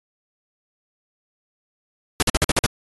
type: noise bursts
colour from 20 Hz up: pink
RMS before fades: -17 dBFS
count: 7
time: 2.2-2.662 s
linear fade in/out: 0 ms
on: 24 ms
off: 49 ms
effects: AAC 32 kbps